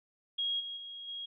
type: tone with level steps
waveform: sine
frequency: 3283 Hz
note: G#7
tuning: 21 cents flat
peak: -30 / -38 / -42 / -38 dBFS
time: 0.38-1.26 s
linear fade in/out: 10 ms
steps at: 0.59 / 0.76 / 1.07 s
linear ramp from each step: 20 ms
effects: none